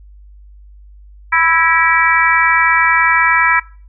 harmonic tone with a mistuned harmonic, 329.6 Hz, E4, in tune, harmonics 3 / 4 / 5 / 6 / 7, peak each -16 / -16 / -16 / -16 / -16 dBFS, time 1.32-3.6 s, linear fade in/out 10 ms, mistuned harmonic 6, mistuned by -36 cents, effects noise-tail reverb RT60 0.4 s tail -21 dB re dry + added 50 Hz sine -37 dBFS peak until 3.88 s

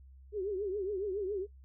sine tone with vibrato, 394.6 Hz, G4, 11 cents sharp, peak -32 dBFS, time 0.32-1.47 s, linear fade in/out 50 ms, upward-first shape triangle, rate 7.2 Hz, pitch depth 160 cents each way, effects noise-tail reverb RT60 0.1 s tail -19 dB re dry + added 66 Hz sine -52 dBFS peak until 1.64 s

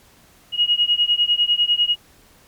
sine beating tone pair, 2883 / 2893 Hz, F#7 / F#7, -46 / -40 cents, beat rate 10 Hz, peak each -18 dBFS, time 0.52-1.96 s, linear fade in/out 50 ms, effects pink hiss -52 dBFS RMS until 2.47 s + MP3 96 kbps

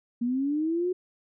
sine linear sweep, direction up, 233.1 to 370 Hz, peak -24 dBFS, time 0.21-0.93 s, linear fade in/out 10 ms, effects none

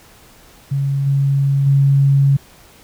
sine tone with level steps, 138.59 Hz, C#3, in tune, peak -15 / -12 / -9 dBFS, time 0.71-2.37 s, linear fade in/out 10 ms, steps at 1.06 / 1.66 s, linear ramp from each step 10 ms, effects pink hiss -46 dBFS RMS until 2.83 s

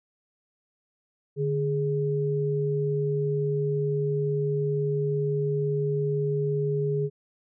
sine tone pair together, 147.03 / 415.3 Hz, D3 / G#4, +2 / 0 cents, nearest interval octave + tritone, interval 1798 cents, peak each -26 dBFS, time 1.36-7.1 s, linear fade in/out 50 ms, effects none

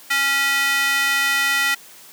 square tone with high-pass filter, 277.2 Hz, C#4, in tune, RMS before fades -19 dBFS, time 0.1-1.75 s, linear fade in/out 10 ms, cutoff 1800 Hz, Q 2.6, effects white hiss -44 dBFS RMS until 2.12 s + high-pass 150 Hz 12 dB/octave

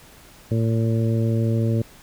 harmonic tone, 113.4 Hz, A#2, 47 cents flat, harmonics 1 / 2 / 3 / 4 / 5, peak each -19 / -25 / -29 / -31 / -33 dBFS, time 0.51-1.82 s, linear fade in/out 5 ms, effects pink hiss -48 dBFS RMS until 2.02 s

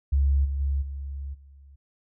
sine tone with level steps, 69.3 Hz, C#2, in tune, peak -18 / -25 / -22 / -31 / -47 dBFS, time 0.12-1.76 s, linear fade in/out 10 ms, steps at 0.44 / 0.59 / 0.81 / 1.33 s, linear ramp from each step 20 ms, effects none

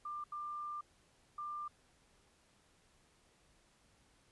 sine tone bursts at uneven times, 1192 Hz, D6, 25 cents sharp, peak -40 dBFS, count 3, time 0.05-0.24 / 0.32-0.81 / 1.38-1.68 s, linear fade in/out 5 ms, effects pink hiss -70 dBFS RMS until 4.31 s + resampled to 24000 Hz

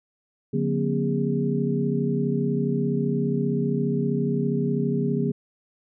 sine tone cluster, 145.6 / 180.7 / 237.6 / 269.9 / 407.6 Hz, D3 / F#3 / A#3 / C#4 / G#4, -15 / -41 / +33 / -46 / -32 cents, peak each -26 / -28 / -26 / -33 / -28 dBFS, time 0.53-5.32 s, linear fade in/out 10 ms, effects none

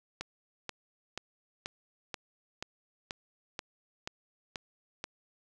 click train, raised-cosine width 0.2 ms, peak -19 dBFS, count 11, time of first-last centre 0.21-5.041 s, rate 2.07 Hz, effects none

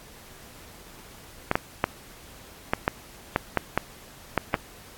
clicks, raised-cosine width 0.5 ms, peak -5 dBFS, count 10, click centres 1.514 / 1.555 / 1.841 / 2.735 / 2.879 / 3.361 / 3.573 / 3.776 / 4.377 / 4.542 s, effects pink hiss -48 dBFS RMS until 4.97 s + AAC 64 kbps

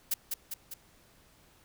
blue noise with echo, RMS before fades -29 dBFS, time 0.11-0.14 s, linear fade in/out 5 ms, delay 200 ms, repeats 3, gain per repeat -4 dB, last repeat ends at 0.74 s, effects pink hiss -62 dBFS RMS until 1.64 s

